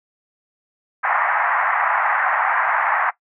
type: band-pass noise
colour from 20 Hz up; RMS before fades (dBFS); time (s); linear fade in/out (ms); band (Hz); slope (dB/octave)
pink; -19; 1.03-3.11; 20; 740 to 2000; 48
effects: noise-tail reverb RT60 0.1 s tail -17 dB re dry